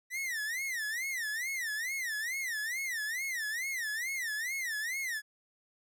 45% pulse tone with vibrato, 1923 Hz, B6, 47 cents flat, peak -33 dBFS, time 0.1-5.22 s, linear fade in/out 50 ms, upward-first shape sine, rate 2.3 Hz, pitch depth 220 cents each way, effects none

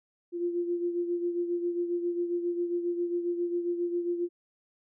sine beating tone pair, 347 / 354.4 Hz, F4 / F4, -11 / +25 cents, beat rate 7.4 Hz, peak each -28 / -36 dBFS, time 0.32-4.29 s, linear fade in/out 50 ms, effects none

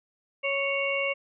harmonic tone, 554.4 Hz, C#5, in tune, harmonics 1 / 2 / 4 / 5, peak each -29 / -37 / -29 / -31 dBFS, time 0.43-1.14 s, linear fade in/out 20 ms, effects none

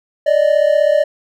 triangle tone pair together, 580 / 615.9 Hz, D5 / D#5, -22 / -18 cents, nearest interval minor second, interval 104 cents, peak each -11 dBFS, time 0.26-1.04 s, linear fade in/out 10 ms, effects none

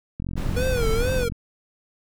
click train, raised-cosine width 5 ms, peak -18 dBFS, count 51, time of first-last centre 0.2-1.321 s, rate 44.6 Hz
brown noise, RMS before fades -25 dBFS, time 0.36-1.25 s, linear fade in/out 20 ms
square tone with vibrato, 479.2 Hz, A#4, 48 cents sharp, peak -24 dBFS, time 0.56-1.29 s, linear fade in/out 10 ms, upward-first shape sine, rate 2.2 Hz, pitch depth 140 cents each way
effects none

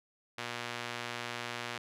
sawtooth tone with band-pass filter, 120 Hz, B2, 49 cents flat, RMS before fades -40 dBFS, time 0.38-1.78 s, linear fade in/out 5 ms, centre 2500 Hz, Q 0.74, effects none

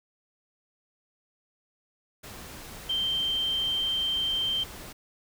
sine tone in noise, 3136 Hz, G7, in tune, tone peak -25 dBFS, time 2.89-4.64 s, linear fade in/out 10 ms, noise pink, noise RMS -43 dBFS, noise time 2.23-4.93 s, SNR +15 dB, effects none

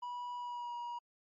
triangle tone with pitch glide, 976 to 957 Hz, B5 to A#5, -21 to +45 cents, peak -37 dBFS, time 0.02-0.99 s, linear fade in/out 10 ms, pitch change -34 cents, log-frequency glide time 0.37-0.74 s, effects MP3 32 kbps

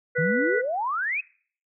harmonic tone, 491.7 Hz, B4, 8 cents flat, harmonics 1 / 3 / 4, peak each -24 / -26 / -29 dBFS, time 0.15-0.62 s, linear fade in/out 20 ms
sine exponential sweep, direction up, 145.1 to 2637 Hz, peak -24 dBFS, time 0.18-1.21 s, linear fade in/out 10 ms
effects noise-tail reverb RT60 0.5 s tail -23 dB re dry

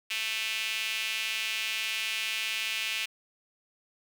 sawtooth tone with high-pass filter, 220.4 Hz, A3, 3 cents sharp, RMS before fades -32 dBFS, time 0.1-3.06 s, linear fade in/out 10 ms, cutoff 2600 Hz, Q 3.8, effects none

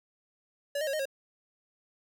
square tone with pitch steps, 571 / 619 / 548 / 618 / 543 Hz, D5 / D#5 / C#5 / D#5 / C#5, -49 / -9 / -20 / -12 / -36 cents, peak -30 dBFS, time 0.75-1.055 s, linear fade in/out 5 ms, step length 61 ms, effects none

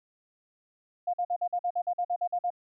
sine tone bursts, 708 Hz, F5, 23 cents sharp, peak -25 dBFS, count 13, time 1.07-2.504 s, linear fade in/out 10 ms, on 66 ms, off 48 ms, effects none

